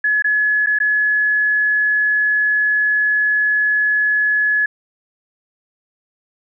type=tone with dropouts; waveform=sine; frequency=1700 Hz; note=G#6; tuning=40 cents sharp; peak=-13 dBFS; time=0.04-4.66 s; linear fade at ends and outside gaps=5 ms; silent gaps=0.223-0.243 / 0.662-0.669 / 0.788-0.801 s; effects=none